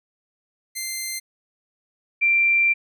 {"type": "tone pair in turn", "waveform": ["10% pulse", "sine"], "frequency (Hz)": [2084, 2360], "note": ["C7", "D7"], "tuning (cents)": [-7, 8], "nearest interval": "major second", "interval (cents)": 215, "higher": "second", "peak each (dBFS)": [-18, -15], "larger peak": "second", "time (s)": [[0.75, 1.2], [2.21, 2.74]], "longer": "second", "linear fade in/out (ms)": 20, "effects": []}